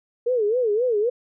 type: tone with vibrato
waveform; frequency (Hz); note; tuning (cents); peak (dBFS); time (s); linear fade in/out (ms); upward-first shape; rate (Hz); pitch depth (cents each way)
sine; 456.8; A#4; -35; -18; 0.26-1.1; 10; sine; 3.8; 190
effects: none